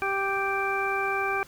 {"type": "harmonic tone", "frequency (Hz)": 392, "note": "G4", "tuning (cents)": 0, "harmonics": [1, 2, 3, 4, 6], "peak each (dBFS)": [-31, -31, -31, -31, -31], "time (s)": [0.02, 1.43], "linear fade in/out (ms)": 0, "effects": ["pink hiss -51 dBFS RMS until 1.47 s"]}